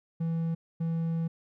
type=tone pair in turn; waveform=triangle; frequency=164.81 / 164.81 Hz; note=E3 / E3; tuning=0 / 0 cents; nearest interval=unison; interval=0 cents; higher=neither; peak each=-25 dBFS; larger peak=neither; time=0.2-0.55 / 0.8-1.28 s; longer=second; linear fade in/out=10 ms; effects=none